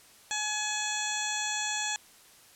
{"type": "harmonic tone", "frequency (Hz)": 847, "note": "G#5", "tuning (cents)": 34, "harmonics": [1, 2, 3, 4, 5, 7, 8, 9], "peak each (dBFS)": [-37, -36, -38, -37, -41, -39, -38, -37], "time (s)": [0.31, 1.96], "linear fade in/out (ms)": 0, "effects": ["white hiss -56 dBFS RMS until 2.55 s", "low-pass 12000 Hz 12 dB/octave"]}